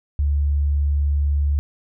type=tone; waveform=sine; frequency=72 Hz; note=D2; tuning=34 cents flat; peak=-16 dBFS; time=0.19-1.59 s; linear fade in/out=0 ms; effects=none